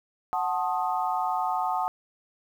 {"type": "chord", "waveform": "sine", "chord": "F# diminished seventh", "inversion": "none", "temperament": "equal with one note detuned", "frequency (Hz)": [740, 880, 1068.5, 1244.5], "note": ["F#5", "A5", "C6", "Eb6"], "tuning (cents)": [0, 0, 36, 0], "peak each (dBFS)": [-28, -29, -34, -32], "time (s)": [0.33, 1.88], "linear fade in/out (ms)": 0, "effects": ["9-bit"]}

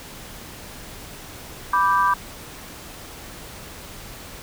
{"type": "chord", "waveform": "sine", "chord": "G major", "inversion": "first", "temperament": "equal", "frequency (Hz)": [987.8, 1174.7, 1568], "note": ["B5", "D6", "G6"], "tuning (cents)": [0, 0, 0], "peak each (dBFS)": [-19, -19, -24], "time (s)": [1.73, 2.14], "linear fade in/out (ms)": 5, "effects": ["pink hiss -39 dBFS RMS until 4.42 s"]}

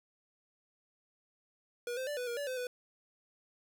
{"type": "tone with pitch steps", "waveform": "square", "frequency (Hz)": [481.6, 519, 586, 495, 474.7, 574, 513, 495.3], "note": ["B4", "C5", "D5", "B4", "A#4", "D5", "C5", "B4"], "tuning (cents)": [-44, -14, -4, 4, 31, -40, -34, 5], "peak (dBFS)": -36, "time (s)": [1.87, 2.67], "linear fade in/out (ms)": 2, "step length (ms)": 100, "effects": []}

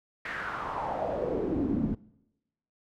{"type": "noise with band-pass filter sweep", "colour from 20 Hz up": "brown", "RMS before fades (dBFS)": -31, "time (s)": [0.25, 1.95], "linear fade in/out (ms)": 5, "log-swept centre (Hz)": [1900, 200], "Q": 4, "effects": ["noise-tail reverb RT60 0.9 s tail -22 dB re dry"]}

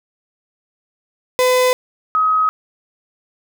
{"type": "tone pair in turn", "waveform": ["35% pulse", "sine"], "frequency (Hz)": [505, 1267], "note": ["B4", "D#6"], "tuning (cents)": [39, 31], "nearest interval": "octave + major third", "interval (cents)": 1592, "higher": "second", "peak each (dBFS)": [-10, -12], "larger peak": "first", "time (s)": [[1.39, 1.73], [2.15, 2.49]], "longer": "neither", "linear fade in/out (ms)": 0, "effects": []}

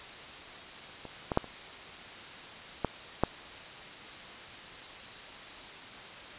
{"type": "clicks", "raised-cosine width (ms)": 1, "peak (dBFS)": [-28, -16, -9, -30, -13, -9], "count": 6, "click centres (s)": [1.053, 1.318, 1.374, 1.443, 2.847, 3.236], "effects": ["white hiss -45 dBFS RMS until 6.38 s", "resampled to 8000 Hz"]}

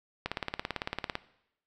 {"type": "click train", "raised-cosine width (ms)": 0.3, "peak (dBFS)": -15, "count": 17, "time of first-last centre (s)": [0.26, 1.154], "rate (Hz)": 17.9, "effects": ["noise-tail reverb RT60 0.8 s tail -18 dB re dry"]}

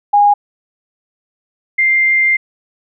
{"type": "tone pair in turn", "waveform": "sine", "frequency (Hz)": [820, 2098], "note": ["G#5", "C7"], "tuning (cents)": [-22, 4], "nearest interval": "octave + major third", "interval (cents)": 1626, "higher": "second", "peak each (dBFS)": [-6, -9], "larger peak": "first", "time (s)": [[0.13, 0.34], [1.78, 2.37]], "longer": "second", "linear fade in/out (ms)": 10, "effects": []}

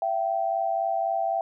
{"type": "tone pair together", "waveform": "sine", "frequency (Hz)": [670, 773.8], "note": ["E5", "G5"], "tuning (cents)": [28, -23], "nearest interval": "major second", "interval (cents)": 249, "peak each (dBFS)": -26, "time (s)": [0.02, 1.41], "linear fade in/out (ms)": 2, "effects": []}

